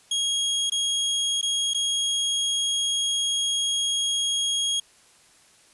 sawtooth tone with dropouts, 3281 Hz, G#7, 22 cents flat, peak -19 dBFS, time 0.11-4.8 s, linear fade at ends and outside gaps 5 ms, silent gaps 0.699-0.719 / 1.414-1.427 / 1.736-1.745 s, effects white hiss -56 dBFS RMS until 5.73 s + resampled to 24000 Hz

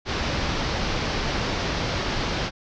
pink low-pass noise, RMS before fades -26 dBFS, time 0.05-2.51 s, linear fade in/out 50 ms, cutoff 5700 Hz, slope 48 dB/octave, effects none

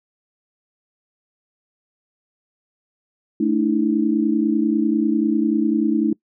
sine chord, A suspended fourth, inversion none, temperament equal with one note detuned, 220 / 293.7 / 323.8 Hz, A3 / D4 / E4, 0 / 0 / -31 cents, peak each -20 dBFS, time 3.4-6.13 s, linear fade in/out 5 ms, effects noise-tail reverb RT60 0.1 s tail -24 dB re dry

